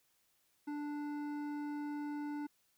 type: tone with hard clipping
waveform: sine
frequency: 293.7 Hz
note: D4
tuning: in tune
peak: -40 dBFS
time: 0.67-2.47 s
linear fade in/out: 10 ms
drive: 11 dB
effects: white hiss -75 dBFS RMS until 2.77 s